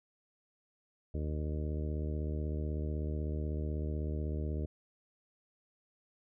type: harmonic tone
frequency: 76.1 Hz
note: D#2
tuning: 38 cents flat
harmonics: 1 / 2 / 3 / 4 / 5 / 6 / 7 / 8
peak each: -34 / -41 / -45 / -45 / -46 / -48 / -55 / -51 dBFS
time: 1.14-4.66 s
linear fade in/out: 5 ms
effects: none